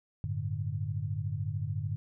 sine chord, G suspended second, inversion none, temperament equal with one note detuned, 96.37 / 110 / 146.83 Hz, G2 / A2 / D3, -29 / 0 / 0 cents, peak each -35 / -35 / -36 dBFS, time 0.24-1.96 s, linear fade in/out 0 ms, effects none

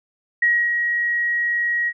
sine tone with ADSR envelope, 1899 Hz, A#6, 32 cents sharp, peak -13 dBFS, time 0.42-1.93 s, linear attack 6 ms, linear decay 270 ms, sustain -5 dB, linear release 53 ms, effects none

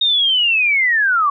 sine linear sweep, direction down, 3729 to 1108.7 Hz, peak -12 dBFS, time 0.01-1.3 s, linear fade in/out 5 ms, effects none

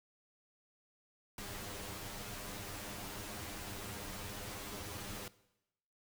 pink noise with comb filter, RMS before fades -45 dBFS, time 1.38-5.28 s, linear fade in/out 2 ms, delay 9.9 ms, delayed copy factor +1, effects noise-tail reverb RT60 0.9 s tail -19 dB re dry

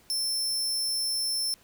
sawtooth tone, 5340 Hz, E8, 22 cents sharp, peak -24 dBFS, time 0.1-1.54 s, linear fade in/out 0 ms, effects pink hiss -59 dBFS RMS until 1.63 s

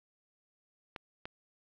clicks, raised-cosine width 0.3 ms, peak -24 dBFS, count 2, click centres 0.962 / 1.255 s, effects low-pass 4000 Hz 12 dB/octave + 11-bit

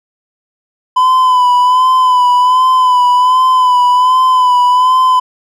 triangle tone with vibrato, 1006 Hz, B5, 32 cents sharp, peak -4 dBFS, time 0.96-5.2 s, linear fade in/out 10 ms, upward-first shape sine, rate 1.3 Hz, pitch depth 37 cents each way, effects none

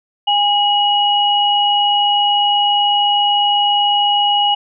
sine tone pair together, 818 / 2907 Hz, G#5 / F#7, -26 / -31 cents, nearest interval octave + minor seventh, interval 2195 cents, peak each -14 dBFS, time 0.27-4.55 s, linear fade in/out 10 ms, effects none

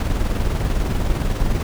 brown noise with tremolo, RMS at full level -18 dBFS, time 0-1.63 s, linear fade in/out 2 ms, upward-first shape square, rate 20 Hz, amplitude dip 40%, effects none

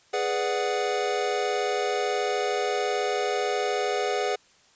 square chord, G# half-diminished seventh, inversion none, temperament equal, 415.3 / 493.9 / 587.3 / 740 Hz, G#4 / B4 / D5 / F#5, 0 / 0 / 0 / 0 cents, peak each -29 / -31 / -34 / -30 dBFS, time 0.13-4.36 s, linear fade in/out 10 ms, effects white hiss -59 dBFS RMS until 4.75 s + resampled to 16000 Hz

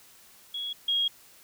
sine tone pair in turn, 3339 / 3276 Hz, G#7 / G#7, +9 / -24 cents, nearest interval unison, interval 33 cents, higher first, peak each -31 / -23 dBFS, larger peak second, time 0.54-0.73 / 0.88-1.08 s, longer second, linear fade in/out 5 ms, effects white hiss -55 dBFS RMS until 1.43 s

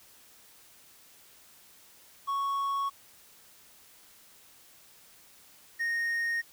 triangle tone pair in turn, 1108.7 / 1855.5 Hz, C#6 / A#6, 0 / -9 cents, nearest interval major sixth, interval 891 cents, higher second, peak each -26 dBFS, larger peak neither, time 2.27-2.9 / 5.79-6.42 s, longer neither, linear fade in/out 20 ms, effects white hiss -57 dBFS RMS until 6.52 s

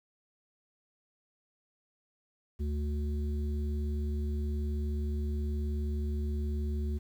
harmonic tone, 73.42 Hz, D2, in tune, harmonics 1 / 3 / 5, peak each -30 / -40 / -44 dBFS, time 2.59-6.99 s, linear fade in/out 20 ms, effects 10-bit

